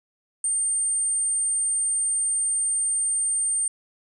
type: tone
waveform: sine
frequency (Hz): 8770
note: C#9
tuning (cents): -20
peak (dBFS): -21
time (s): 0.44-3.68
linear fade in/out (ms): 2
effects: none